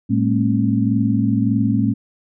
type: tone cluster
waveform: sine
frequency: 111.7 / 205.5 / 227.2 / 270.6 Hz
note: A2 / G#3 / A#3 / C#4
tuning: +27 / -18 / -44 / -42 cents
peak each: -20 dBFS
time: 0.09-1.94 s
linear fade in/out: 20 ms
effects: none